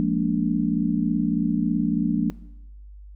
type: chord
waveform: sine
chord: Bb dominant seventh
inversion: second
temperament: just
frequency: 174.81 / 209.8 / 233.1 / 291.4 Hz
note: F3 / Ab3 / Bb3 / D4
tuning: +2 / +18 / 0 / -13 cents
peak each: -25 dBFS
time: 0-2.3 s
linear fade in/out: 0 ms
effects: noise-tail reverb RT60 0.9 s tail -20 dB re dry + added 50 Hz sine -40 dBFS peak until 3.15 s